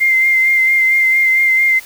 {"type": "tone with vibrato", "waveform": "sine", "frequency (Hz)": 2093, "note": "C7", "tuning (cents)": 0, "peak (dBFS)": -9, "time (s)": [0, 1.8], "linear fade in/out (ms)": 20, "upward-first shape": "sine", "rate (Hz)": 4.4, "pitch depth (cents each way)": 22, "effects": ["white hiss -37 dBFS RMS until 1.85 s"]}